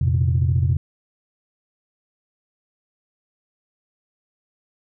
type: chord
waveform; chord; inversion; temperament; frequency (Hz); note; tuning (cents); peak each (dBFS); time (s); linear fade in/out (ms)
sine; F suspended fourth; none; equal; 87.31 / 116.54 / 130.81; F2 / Bb2 / C3; 0 / 0 / 0; -18 / -22 / -19; 0.01-0.77; 5
effects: tanh soft clip ceiling -9 dBFS